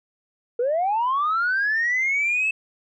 sine linear sweep, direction up, 460 to 2637 Hz, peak -18 dBFS, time 0.59-2.51 s, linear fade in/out 5 ms, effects tanh soft clip ceiling -16 dBFS

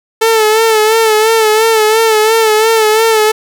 sawtooth tone with vibrato, 440 Hz, A4, in tune, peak -3 dBFS, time 0.21-3.32 s, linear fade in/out 10 ms, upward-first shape sine, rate 2.9 Hz, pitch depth 52 cents each way, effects none

